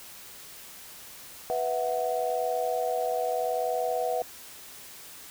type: chord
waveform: sine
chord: B suspended fourth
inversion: none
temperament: equal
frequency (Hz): 493.9 / 659.3 / 740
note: B4 / E5 / F#5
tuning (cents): 0 / 0 / 0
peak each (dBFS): -30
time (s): 1.5-4.22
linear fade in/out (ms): 0
effects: white hiss -46 dBFS RMS until 5.3 s